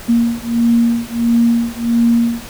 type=beating tone pair; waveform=sine; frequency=233.1 / 234.6 Hz; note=A#3 / A#3; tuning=0 / +11 cents; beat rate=1.5 Hz; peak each=-14 dBFS; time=0.08-2.45 s; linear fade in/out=20 ms; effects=pink hiss -33 dBFS RMS until 2.49 s